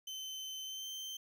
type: tone with pitch glide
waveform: 30% pulse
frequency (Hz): 3072 to 3113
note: G7 to G7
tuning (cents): -36 to -13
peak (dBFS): -39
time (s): 0.07-1.17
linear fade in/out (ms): 5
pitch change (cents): +23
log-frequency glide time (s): 0.63-0.87
effects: none